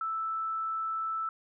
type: tone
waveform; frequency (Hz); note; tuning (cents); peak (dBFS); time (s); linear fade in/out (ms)
sine; 1318.5; E6; 0; -30; 0.01-1.29; 2
effects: none